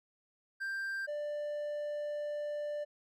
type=tone pair in turn; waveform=triangle; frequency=1580 / 590.8 Hz; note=G6 / D5; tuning=+13 / +10 cents; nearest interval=octave + perfect fourth; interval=1703 cents; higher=first; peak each=-33 / -33 dBFS; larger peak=neither; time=0.6-1.07 / 1.07-2.85 s; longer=second; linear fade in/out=20 ms; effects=none